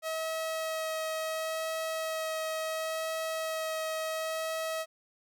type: tone with vibrato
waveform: sawtooth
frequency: 639 Hz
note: D#5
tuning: 46 cents sharp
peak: -28 dBFS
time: 0.02-4.86 s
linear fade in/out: 50 ms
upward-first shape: sine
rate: 0.71 Hz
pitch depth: 9 cents each way
effects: none